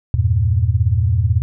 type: chord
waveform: sine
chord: E diminished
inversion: none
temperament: equal with one note detuned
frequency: 82.41 / 98.68 / 116.54 Hz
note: E2 / G2 / Bb2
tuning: 0 / +12 / 0 cents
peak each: -17 dBFS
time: 0.14-1.42 s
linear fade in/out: 0 ms
effects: none